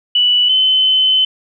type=tone pair in turn; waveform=sine; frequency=2960 / 3048 Hz; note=F#7 / G7; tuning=0 / -49 cents; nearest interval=minor second; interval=51 cents; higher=second; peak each=-9 dBFS; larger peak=neither; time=0.15-0.49 / 0.49-1.25 s; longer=second; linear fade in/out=5 ms; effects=none